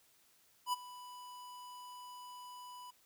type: tone with ADSR envelope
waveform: square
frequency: 990 Hz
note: B5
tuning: 4 cents sharp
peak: -31 dBFS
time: 0.66-2.91 s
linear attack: 69 ms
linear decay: 21 ms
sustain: -18 dB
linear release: 10 ms
effects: white hiss -69 dBFS RMS until 3.05 s